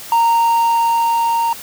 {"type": "tone with level ramp", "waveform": "triangle", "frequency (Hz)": 926, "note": "A#5", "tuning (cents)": -12, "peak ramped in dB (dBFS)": [-8, -12], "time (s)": [0.12, 1.53], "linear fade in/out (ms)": 2, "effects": ["white hiss -33 dBFS RMS until 1.62 s"]}